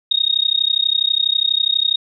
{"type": "tone with amplitude modulation", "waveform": "sine", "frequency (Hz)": 3729, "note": "A#7", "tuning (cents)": 0, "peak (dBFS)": -10, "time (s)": [0.11, 1.96], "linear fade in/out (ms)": 5, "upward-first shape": "sine", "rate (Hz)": 32.2, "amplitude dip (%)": 100, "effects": []}